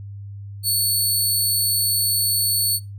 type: tone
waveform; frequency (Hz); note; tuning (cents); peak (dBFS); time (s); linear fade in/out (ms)
15% pulse; 4435; C#8; 0; -11; 0.63-2.8; 50
effects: noise-tail reverb RT60 0.2 s tail -18 dB re dry + added 100 Hz sine -32 dBFS peak until 2.98 s